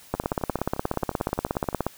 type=two click trains; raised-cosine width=1 ms; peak=-9 / -23 dBFS; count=30 / 19; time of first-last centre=0.14-1.866 / 0.15-1.729 s; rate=16.8 / 11.4 Hz; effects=white hiss -50 dBFS RMS until 1.97 s